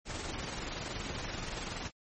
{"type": "noise with amplitude modulation", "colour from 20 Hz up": "pink", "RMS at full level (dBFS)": -37, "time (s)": [0.05, 1.91], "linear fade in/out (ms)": 50, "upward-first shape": "sine", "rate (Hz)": 21.1, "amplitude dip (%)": 40, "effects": ["MP3 32 kbps"]}